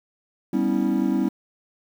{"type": "chord", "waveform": "triangle", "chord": "C# half-diminished seventh", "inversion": "second", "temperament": "equal with one note detuned", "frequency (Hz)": [196, 246.9, 277.2, 324.2], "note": ["G3", "B3", "C#4", "E4"], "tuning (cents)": [0, 0, 0, -29], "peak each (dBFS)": -23, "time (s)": [0.53, 1.29], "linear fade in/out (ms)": 5, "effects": ["8-bit"]}